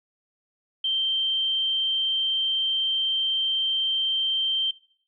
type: tone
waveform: sine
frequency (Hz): 3136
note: G7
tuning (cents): 0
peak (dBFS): -22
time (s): 0.84-4.71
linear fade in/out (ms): 5
effects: noise-tail reverb RT60 0.6 s tail -20 dB re dry